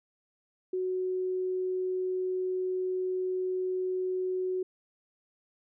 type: tone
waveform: sine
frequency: 370 Hz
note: F#4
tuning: in tune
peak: -28 dBFS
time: 0.73-4.63 s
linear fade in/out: 5 ms
effects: none